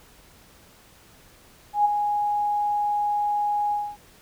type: tone with ADSR envelope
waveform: sine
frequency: 828 Hz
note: G#5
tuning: 5 cents flat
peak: -14 dBFS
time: 1.73-3.97 s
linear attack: 120 ms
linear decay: 17 ms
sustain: -7 dB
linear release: 250 ms
effects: pink hiss -53 dBFS RMS until 4.21 s